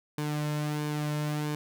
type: tone with flanger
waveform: sawtooth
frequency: 149.7 Hz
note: D3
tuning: 33 cents sharp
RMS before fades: -31 dBFS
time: 0.18-1.55 s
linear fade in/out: 2 ms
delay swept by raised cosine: 1.5 to 2.6 ms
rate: 1.5 Hz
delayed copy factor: -0.5
effects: none